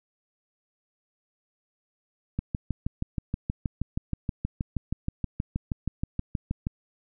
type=click train; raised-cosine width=5 ms; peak=-15 dBFS; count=28; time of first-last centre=2.39-6.669 s; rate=6.31 Hz; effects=none